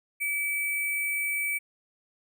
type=tone with sample-and-hold; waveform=sine; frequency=2300 Hz; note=D7; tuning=37 cents flat; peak=-26 dBFS; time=0.2-1.59 s; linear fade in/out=20 ms; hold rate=11025 Hz; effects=none